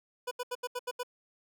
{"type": "tone bursts", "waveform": "25% pulse", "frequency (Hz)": 493.9, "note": "B4", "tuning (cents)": 0, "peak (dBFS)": -29, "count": 7, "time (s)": [0.27, 1.033], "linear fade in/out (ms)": 10, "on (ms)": 43, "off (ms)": 77, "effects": []}